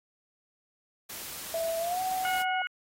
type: noise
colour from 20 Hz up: white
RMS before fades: -40 dBFS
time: 1.09-2.43 s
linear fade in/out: 10 ms
type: tone with pitch glide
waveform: sine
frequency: 659.3 to 748.6 Hz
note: E5 to F#5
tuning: 0 to +20 cents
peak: -28 dBFS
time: 1.54-2.62 s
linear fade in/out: 2 ms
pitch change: +220 cents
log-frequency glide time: 1.79-2.01 s
type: harmonic tone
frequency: 727 Hz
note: F#5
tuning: 31 cents flat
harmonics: 2 / 3 / 4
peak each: -32 / -36 / -38 dBFS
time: 2.25-2.67 s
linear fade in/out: 0 ms
effects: AAC 48 kbps